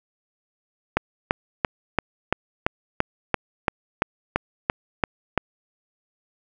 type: click train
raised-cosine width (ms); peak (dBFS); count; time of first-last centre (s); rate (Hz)
0.5; -3; 14; 0.97-5.377; 2.95
effects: none